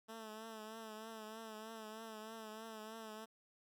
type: tone with vibrato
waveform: 10% pulse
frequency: 220 Hz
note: A3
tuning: in tune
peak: -40 dBFS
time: 0.08-3.26 s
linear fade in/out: 20 ms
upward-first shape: triangle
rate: 3.2 Hz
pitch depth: 55 cents each way
effects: none